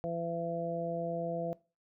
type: harmonic tone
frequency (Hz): 168.7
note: E3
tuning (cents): +40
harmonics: 1 / 2 / 3 / 4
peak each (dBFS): -39 / -43 / -37 / -37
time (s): 0.04-1.53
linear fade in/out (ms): 0
effects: noise-tail reverb RT60 0.3 s tail -20 dB re dry